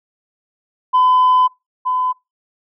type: tone pair in turn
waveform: sine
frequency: 1011 / 1011 Hz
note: B5 / B5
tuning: +40 / +40 cents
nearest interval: unison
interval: 0 cents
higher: neither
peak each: -8 / -15 dBFS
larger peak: first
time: 0.93-1.48 / 1.85-2.13 s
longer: first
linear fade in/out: 20 ms
effects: noise-tail reverb RT60 0.2 s tail -22 dB re dry + tanh soft clip ceiling -7 dBFS